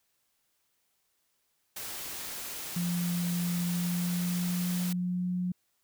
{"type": "noise", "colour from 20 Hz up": "white", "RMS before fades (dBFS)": -39, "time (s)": [1.76, 4.93], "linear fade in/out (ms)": 5}
{"type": "tone with pitch glide", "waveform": "sine", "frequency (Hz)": [174.6, 180.13], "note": ["F3", "F#3"], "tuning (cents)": [0, -46], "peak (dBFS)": -28, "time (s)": [2.76, 5.52], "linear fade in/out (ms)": 5, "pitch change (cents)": 54, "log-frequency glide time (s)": [3.68, 5.29]}
{"effects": ["white hiss -75 dBFS RMS until 5.83 s"]}